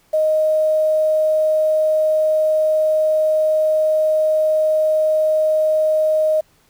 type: tone with quantisation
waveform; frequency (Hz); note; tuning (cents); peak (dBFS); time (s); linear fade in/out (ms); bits
sine; 622.3; D#5; 0; -13; 0.13-6.41; 10; 7
effects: pink hiss -57 dBFS RMS until 6.69 s